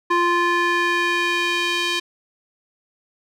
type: tone with band-pass filter sweep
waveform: square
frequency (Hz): 347.7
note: F4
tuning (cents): -8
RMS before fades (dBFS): -20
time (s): 0.1-2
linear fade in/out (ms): 10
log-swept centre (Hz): 1200 to 3300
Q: 1.5
effects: none